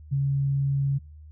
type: tone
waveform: sine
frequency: 138.59 Hz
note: C#3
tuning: in tune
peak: -21 dBFS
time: 0.11-0.99 s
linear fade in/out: 20 ms
effects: noise-tail reverb RT60 0.4 s tail -24 dB re dry + added 76 Hz sine -43 dBFS peak until 1.31 s